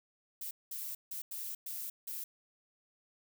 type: noise bursts at uneven times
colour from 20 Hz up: violet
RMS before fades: -41 dBFS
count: 6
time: 0.41-0.51 / 0.71-0.95 / 1.11-1.22 / 1.31-1.55 / 1.66-1.9 / 2.07-2.24 s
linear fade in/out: 5 ms
effects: none